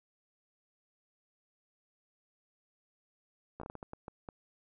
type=slowing click train; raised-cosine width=1 ms; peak=-29 dBFS; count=10; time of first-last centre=3.6-4.288 s; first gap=14 ms; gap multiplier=1.4; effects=none